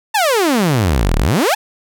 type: exponential two-way sweep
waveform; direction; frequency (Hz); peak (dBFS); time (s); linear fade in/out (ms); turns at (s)
sawtooth; down then up; 915 to 33.96 to 915; -8; 0.14-1.55; 10; 1.17
effects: none